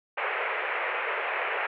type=band-pass noise; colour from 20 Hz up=white; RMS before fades=-30 dBFS; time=0.17-1.67 s; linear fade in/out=10 ms; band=410 to 2500 Hz; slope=48 dB/octave; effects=none